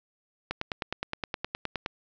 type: click train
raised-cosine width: 0.3 ms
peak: -14 dBFS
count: 14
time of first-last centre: 0.51-1.861 s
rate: 9.62 Hz
effects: resampled to 16000 Hz + 9-bit